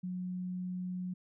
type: tone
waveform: sine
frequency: 181.9 Hz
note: F#3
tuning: 29 cents flat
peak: -35 dBFS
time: 0.03-1.14 s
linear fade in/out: 10 ms
effects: none